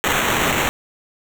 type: noise with sample-and-hold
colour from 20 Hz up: blue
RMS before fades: -19 dBFS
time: 0.04-0.69 s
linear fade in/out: 0 ms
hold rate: 4900 Hz
effects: none